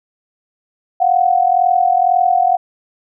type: tone pair together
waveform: sine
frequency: 707 / 749 Hz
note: F5 / F#5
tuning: +21 / +21 cents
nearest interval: minor second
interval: 100 cents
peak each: -13 dBFS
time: 1-2.57 s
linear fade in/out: 10 ms
effects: none